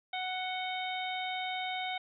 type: harmonic tone with a mistuned harmonic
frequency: 740 Hz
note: F#5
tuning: in tune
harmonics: 1 / 2 / 3 / 4 / 5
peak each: -36 / -45 / -39 / -44 / -41 dBFS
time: 0.13-1.98 s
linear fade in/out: 5 ms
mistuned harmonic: 4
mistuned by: +66 cents
effects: none